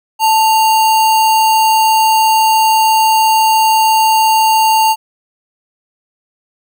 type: tone with sample-and-hold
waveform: sine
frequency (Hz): 883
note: A5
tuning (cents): +6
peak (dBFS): -7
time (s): 0.19-4.96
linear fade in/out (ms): 50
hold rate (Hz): 3675
effects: none